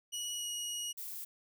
20% pulse tone with pitch glide, 2921 to 2897 Hz, F#7 to F#7, -23 to -37 cents, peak -31 dBFS, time 0.12-0.93 s, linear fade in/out 20 ms, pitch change -14 cents, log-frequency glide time 0.34-0.49 s
violet noise, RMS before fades -43 dBFS, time 0.97-1.25 s, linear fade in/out 10 ms
effects none

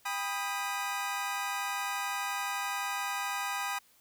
25% pulse chord, G augmented, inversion none, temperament equal with one note detuned, 799.1 / 987.8 / 1244.5 Hz, G5 / B5 / D#6, +33 / 0 / 0 cents, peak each -33 / -33 / -33 dBFS, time 0.05-3.79 s, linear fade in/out 10 ms, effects white hiss -64 dBFS RMS until 4 s

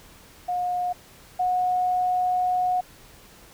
sine tone pair in turn, 718 / 728.9 Hz, F5 / F#5, +48 / -26 cents, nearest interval unison, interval 26 cents, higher second, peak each -23 / -20 dBFS, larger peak second, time 0.48-0.93 / 1.39-2.81 s, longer second, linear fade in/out 10 ms, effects pink hiss -50 dBFS RMS until 3.53 s

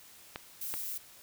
clicks, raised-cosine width 0.3 ms, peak -21 dBFS, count 2, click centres 0.359 / 0.74 s
violet noise, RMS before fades -38 dBFS, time 0.61-0.98 s, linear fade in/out 5 ms
effects white hiss -55 dBFS RMS until 1.22 s

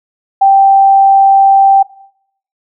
sine tone, 783 Hz, G5, 2 cents flat, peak -3 dBFS, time 0.41-1.83 s, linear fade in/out 10 ms, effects noise-tail reverb RT60 0.7 s tail -20 dB re dry

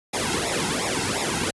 pink noise with flanger, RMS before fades -25 dBFS, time 0.13-1.51 s, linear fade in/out 10 ms, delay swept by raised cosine 0.65 to 1.75 ms, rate 2.8 Hz, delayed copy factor -0.9, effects high-pass 60 Hz 12 dB/octave + resampled to 24000 Hz

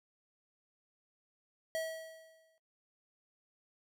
square tone with exponential decay, 645 Hz, E5, 38 cents flat, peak -33 dBFS, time 1.75-2.58 s, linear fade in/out 0 ms, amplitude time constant 180 ms, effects noise-tail reverb RT60 0.1 s tail -17 dB re dry

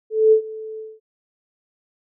sine tone with ADSR envelope, 437.5 Hz, A4, 10 cents flat, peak -8 dBFS, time 0.1-1 s, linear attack 220 ms, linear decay 92 ms, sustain -21 dB, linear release 210 ms, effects none

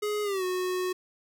square tone with pitch glide, 418.7 to 366.6 Hz, G#4 to F#4, +14 to -16 cents, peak -28 dBFS, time 0.02-0.93 s, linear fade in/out 10 ms, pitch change -230 cents, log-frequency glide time 0.23-0.44 s, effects none

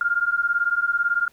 sine beating tone pair, 1396.9 / 1414.9 Hz, F6 / F6, 0 / +22 cents, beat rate 18 Hz, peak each -22 dBFS, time 0.01-1.28 s, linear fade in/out 2 ms, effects pink hiss -59 dBFS RMS until 1.32 s

